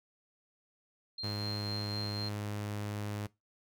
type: tone with tremolo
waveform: sine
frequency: 4186 Hz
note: C8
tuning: in tune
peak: -36 dBFS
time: 1.18-2.29 s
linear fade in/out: 5 ms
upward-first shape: triangle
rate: 4 Hz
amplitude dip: 40%
type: tone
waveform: sawtooth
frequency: 103.83 Hz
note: G#2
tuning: in tune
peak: -32 dBFS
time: 1.23-3.27 s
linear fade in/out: 10 ms
effects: noise-tail reverb RT60 0.2 s tail -20 dB re dry